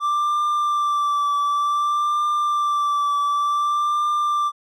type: tone with vibrato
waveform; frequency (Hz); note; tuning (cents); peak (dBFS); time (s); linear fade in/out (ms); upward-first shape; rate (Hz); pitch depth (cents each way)
triangle; 1174.7; D6; 0; -16; 0-4.52; 50; triangle; 0.55; 30
effects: none